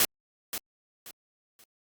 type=noise with echo; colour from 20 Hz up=white; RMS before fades=-22 dBFS; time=0-0.05 s; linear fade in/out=2 ms; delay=530 ms; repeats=3; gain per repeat=-11 dB; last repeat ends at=1.64 s; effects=Opus 48 kbps